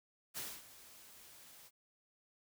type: noise with ADSR envelope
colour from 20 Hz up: white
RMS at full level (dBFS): -42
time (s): 0.34-1.71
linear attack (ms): 36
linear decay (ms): 240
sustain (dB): -16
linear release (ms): 49
effects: none